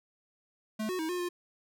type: tone with pitch steps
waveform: square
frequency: 216.5 / 367.5 / 318.4 / 358.3 / 353.3 Hz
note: A3 / F#4 / D#4 / F4 / F4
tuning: -28 / -12 / +40 / +44 / +20 cents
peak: -32 dBFS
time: 0.79-1.29 s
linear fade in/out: 10 ms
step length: 100 ms
effects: none